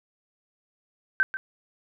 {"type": "tone with echo", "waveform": "sine", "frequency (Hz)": 1549, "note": "G6", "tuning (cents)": -21, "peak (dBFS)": -17, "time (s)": [1.2, 1.23], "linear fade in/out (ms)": 0, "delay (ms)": 140, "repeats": 1, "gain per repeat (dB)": -11, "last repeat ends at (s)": 1.37, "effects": []}